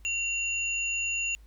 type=tone pair together; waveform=sine; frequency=2754 / 6925 Hz; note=F7 / A8; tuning=-25 / -29 cents; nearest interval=octave + major third; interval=1596 cents; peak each=-28 / -34 dBFS; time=0.05-1.35 s; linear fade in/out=0 ms; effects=added 52 Hz sine -49 dBFS peak until 1.46 s + pink hiss -66 dBFS RMS until 1.46 s